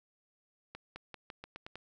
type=accelerating click train; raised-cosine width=0.3 ms; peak=-28 dBFS; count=8; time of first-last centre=0.75-1.756 s; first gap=210 ms; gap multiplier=0.87; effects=none